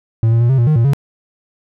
triangle tone with pitch steps, 113.1 / 115.6 / 118.9 / 133.2 / 118.3 / 153.8 / 116 / 139.8 Hz, A2 / A#2 / A#2 / C3 / A#2 / D#3 / A#2 / C#3, +48 / -14 / +35 / +31 / +26 / -20 / -8 / +15 cents, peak -7 dBFS, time 0.23-0.934 s, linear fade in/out 0 ms, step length 88 ms, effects none

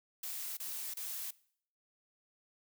blue noise bursts, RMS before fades -41 dBFS, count 3, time 0.23-1.308 s, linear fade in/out 5 ms, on 340 ms, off 29 ms, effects noise-tail reverb RT60 0.6 s tail -21 dB re dry

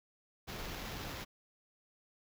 pink noise with sample-and-hold, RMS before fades -43 dBFS, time 0.47-1.25 s, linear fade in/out 20 ms, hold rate 8820 Hz, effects none

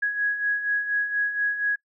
sine beating tone pair, 1661.2 / 1665.4 Hz, G#6 / G#6, 0 / +4 cents, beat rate 4.2 Hz, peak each -30 / -23 dBFS, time 0.02-1.76 s, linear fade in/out 10 ms, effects noise-tail reverb RT60 0.1 s tail -24 dB re dry

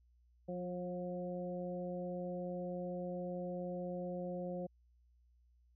harmonic tone with a mistuned harmonic, 179.1 Hz, F3, 44 cents sharp, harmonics 1 / 2 / 3 / 4, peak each -42 / -47 / -42 / -51 dBFS, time 0.48-4.67 s, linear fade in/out 10 ms, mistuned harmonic 2, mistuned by -17 cents, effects added 60 Hz sine -66 dBFS peak until 5.75 s

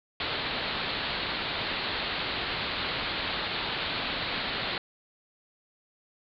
white low-pass noise, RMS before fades -32 dBFS, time 0.2-4.78 s, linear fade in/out 2 ms, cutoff 4400 Hz, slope 96 dB/octave, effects none

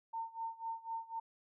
sine tone with tremolo, 908 Hz, A#5, 46 cents flat, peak -36 dBFS, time 0.13-1.2 s, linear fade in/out 10 ms, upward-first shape sine, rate 4 Hz, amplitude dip 90%, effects none

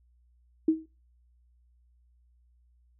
sine tone with exponential decay, 318.5 Hz, D#4, 41 cents sharp, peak -16 dBFS, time 0.68-0.86 s, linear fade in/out 5 ms, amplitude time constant 39 ms, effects noise-tail reverb RT60 0.3 s tail -18 dB re dry + added 60 Hz sine -61 dBFS peak until 2.99 s

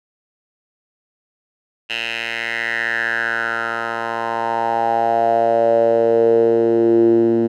10% pulse tone with band-pass filter sweep, 115.3 Hz, A#2, 19 cents flat, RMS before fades -17 dBFS, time 1.89-7.48 s, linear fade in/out 20 ms, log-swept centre 2700 to 290 Hz, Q 5.4, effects none

